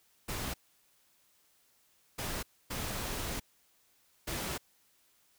pink noise bursts at uneven times, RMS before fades -37 dBFS, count 4, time 0.28-0.54 / 2.18-2.43 / 2.7-3.4 / 4.27-4.58 s, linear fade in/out 10 ms, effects white hiss -69 dBFS RMS until 5.38 s

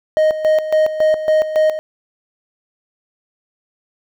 triangle tone with tremolo, 622.3 Hz, D#5, in tune, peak -8 dBFS, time 0.17-1.79 s, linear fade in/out 0 ms, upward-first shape square, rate 3.6 Hz, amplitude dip 70%, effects none

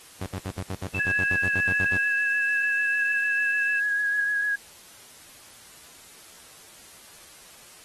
sawtooth tone bursts, 94.3 Hz, F#2, 33 cents sharp, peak -26 dBFS, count 15, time 0.21-1.974 s, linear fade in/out 5 ms, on 56 ms, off 66 ms
sine tone, 2637 Hz, E7, in tune, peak -29 dBFS, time 0.94-3.8 s, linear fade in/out 10 ms
sine tone with vibrato, 1661.2 Hz, G#6, in tune, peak -22 dBFS, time 0.99-4.56 s, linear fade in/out 10 ms, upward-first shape triangle, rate 6.7 Hz, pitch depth 28 cents each way
effects white hiss -49 dBFS RMS until 7.84 s + AAC 32 kbps

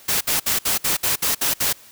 white noise bursts, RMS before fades -20 dBFS, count 9, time 0.08-1.73 s, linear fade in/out 10 ms, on 130 ms, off 60 ms, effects white hiss -47 dBFS RMS until 1.91 s

